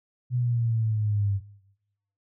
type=exponential sweep; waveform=sine; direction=down; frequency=125.4 to 97.8 Hz; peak=-22 dBFS; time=0.3-1.41 s; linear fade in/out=50 ms; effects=noise-tail reverb RT60 0.9 s tail -21 dB re dry